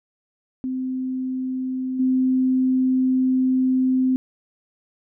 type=tone with level steps; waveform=sine; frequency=258.4 Hz; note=C4; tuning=21 cents flat; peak=-23 / -16 dBFS; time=0.64-4.16 s; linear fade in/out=0 ms; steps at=1.99 s; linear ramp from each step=10 ms; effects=none